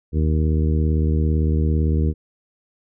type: harmonic tone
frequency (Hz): 77.78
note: D#2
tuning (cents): 0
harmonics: 1 / 2 / 3 / 4 / 5 / 6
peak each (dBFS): -17 / -23 / -27 / -29 / -31 / -33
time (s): 0.12-2.14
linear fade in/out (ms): 50
effects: none